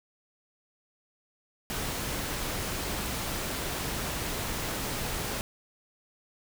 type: noise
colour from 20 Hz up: pink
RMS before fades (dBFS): -33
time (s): 1.7-5.41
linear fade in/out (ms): 0
effects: none